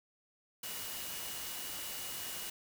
sine tone in noise, 2900 Hz, F#7, 35 cents flat, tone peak -50 dBFS, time 0.63-2.5 s, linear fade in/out 5 ms, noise white, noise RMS -42 dBFS, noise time 0.63-2.5 s, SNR -11 dB, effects none

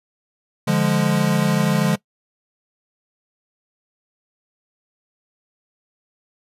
square chord, D diminished, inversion none, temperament equal, 146.83 / 174.61 / 207.7 Hz, D3 / F3 / Ab3, 0 / 0 / 0 cents, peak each -21 dBFS, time 0.67-1.96 s, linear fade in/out 10 ms, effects noise-tail reverb RT60 0.1 s tail -21 dB re dry + resampled to 32000 Hz

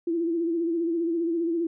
sine tone with vibrato, 335.1 Hz, E4, 29 cents sharp, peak -23 dBFS, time 0.07-1.67 s, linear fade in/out 5 ms, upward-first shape sine, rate 15 Hz, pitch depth 58 cents each way, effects none

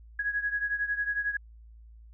sine beating tone pair, 1661.2 / 1672.2 Hz, G#6 / G#6, 0 / +11 cents, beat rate 11 Hz, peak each -29 / -33 dBFS, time 0.19-1.37 s, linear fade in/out 5 ms, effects added 56 Hz sine -48 dBFS peak until 2.13 s

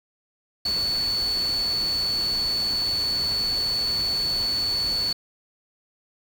sine tone in noise, 4445 Hz, C#8, 4 cents sharp, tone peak -22 dBFS, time 0.65-5.13 s, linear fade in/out 5 ms, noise pink, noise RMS -36 dBFS, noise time 0.65-5.13 s, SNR +11 dB, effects none

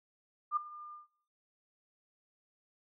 sine tone with ADSR envelope, 1203 Hz, D6, 41 cents sharp, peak -26 dBFS, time 0.51-1.07 s, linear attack 56 ms, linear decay 9 ms, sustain -20 dB, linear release 140 ms, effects noise-tail reverb RT60 0.7 s tail -17 dB re dry

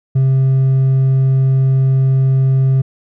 sine tone with hard clipping, 133 Hz, C3, 29 cents sharp, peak -10 dBFS, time 0.15-2.82 s, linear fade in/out 10 ms, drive 2 dB, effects none

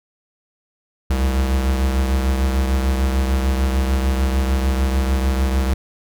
square beating tone pair, 65.41 / 72.11 Hz, C2 / D2, 0 / -31 cents, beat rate 6.7 Hz, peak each -17 / -26 dBFS, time 1.1-5.74 s, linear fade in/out 5 ms, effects none

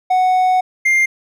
triangle tone pair in turn, 740 / 2107 Hz, F#5 / C7, 0 / +12 cents, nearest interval octave + tritone, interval 1812 cents, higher second, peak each -9 dBFS, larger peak neither, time 0.1-0.61 / 0.85-1.06 s, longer first, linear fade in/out 10 ms, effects none

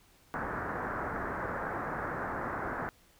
white low-pass noise, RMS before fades -36 dBFS, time 0.34-2.89 s, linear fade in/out 0 ms, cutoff 1700 Hz, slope 48 dB/octave, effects pink hiss -63 dBFS RMS until 3.19 s

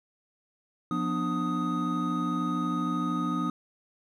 triangle tone cluster, 176.1 / 245 / 298 / 1249 Hz, F3 / B3 / D4 / D#6, +15 / -14 / +25 / +6 cents, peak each -30 dBFS, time 0.91-3.5 s, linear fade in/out 2 ms, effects none

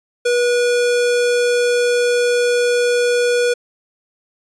square tone, 485.1 Hz, B4, 31 cents flat, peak -14 dBFS, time 0.25-3.54 s, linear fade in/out 10 ms, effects resampled to 22050 Hz

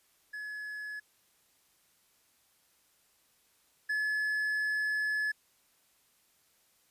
triangle tone pair in turn, 1700 / 1712.8 Hz, G#6 / A6, +40 / -47 cents, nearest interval unison, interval 13 cents, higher second, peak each -36 / -27 dBFS, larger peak second, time 0.33-1 / 3.89-5.32 s, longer second, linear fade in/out 10 ms, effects white hiss -69 dBFS RMS until 6.9 s + resampled to 32000 Hz

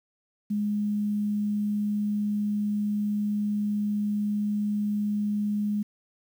sine tone with quantisation, 207.7 Hz, G#3, in tune, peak -24 dBFS, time 0.5-5.83 s, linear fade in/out 10 ms, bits 9, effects none

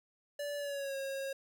square tone with pitch glide, 579 to 543.4 Hz, D5 to C#5, -25 to -35 cents, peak -37 dBFS, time 0.39-1.33 s, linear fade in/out 5 ms, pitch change -110 cents, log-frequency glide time 0.57-0.96 s, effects none

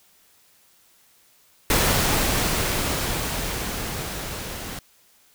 pink noise with level ramp, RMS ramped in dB -19 to -34 dBFS, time 1.7-4.79 s, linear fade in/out 2 ms, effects white hiss -58 dBFS RMS until 5.34 s

